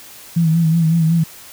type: tone with vibrato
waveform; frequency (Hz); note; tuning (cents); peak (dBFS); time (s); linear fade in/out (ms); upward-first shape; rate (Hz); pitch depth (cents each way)
sine; 163.7; E3; -12; -11; 0.36-1.24; 10; sine; 5.4; 57
effects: white hiss -39 dBFS RMS until 1.52 s